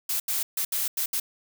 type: noise bursts at uneven times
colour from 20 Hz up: blue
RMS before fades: -27 dBFS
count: 6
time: 0.09-0.2 / 0.28-0.43 / 0.57-0.65 / 0.72-0.88 / 0.97-1.06 / 1.13-1.2 s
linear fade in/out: 5 ms
effects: none